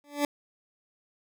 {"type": "tone with exponential growth", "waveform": "20% pulse", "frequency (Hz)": 289.5, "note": "D4", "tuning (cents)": -25, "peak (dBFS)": -16, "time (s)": [0.04, 0.25], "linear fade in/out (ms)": 1, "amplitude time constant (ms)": 45, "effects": []}